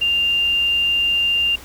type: tone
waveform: sine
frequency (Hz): 2794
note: F7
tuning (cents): 0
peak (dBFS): -15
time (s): 0.01-1.56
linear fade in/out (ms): 10
effects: added 60 Hz sine -41 dBFS peak until 1.64 s + pink hiss -40 dBFS RMS until 1.64 s